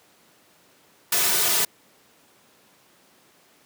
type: noise with comb filter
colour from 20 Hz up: white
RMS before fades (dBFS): -21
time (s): 1.12-1.65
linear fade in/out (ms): 5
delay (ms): 3.7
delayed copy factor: -0.85
effects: pink hiss -57 dBFS RMS until 3.65 s + high-pass 200 Hz 12 dB/octave